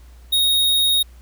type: tone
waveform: square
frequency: 3748 Hz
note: A#7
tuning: 9 cents sharp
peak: -15 dBFS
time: 0.32-1.03 s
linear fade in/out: 10 ms
effects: added 60 Hz sine -41 dBFS peak until 1.21 s + pink hiss -55 dBFS RMS until 1.21 s